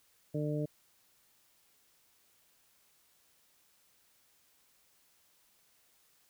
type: harmonic tone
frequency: 149.7 Hz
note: D3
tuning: 33 cents sharp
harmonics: 1 / 2 / 3 / 4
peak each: -34 / -37 / -39 / -40 dBFS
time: 0.34-0.66 s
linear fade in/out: 10 ms
effects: white hiss -69 dBFS RMS until 6.29 s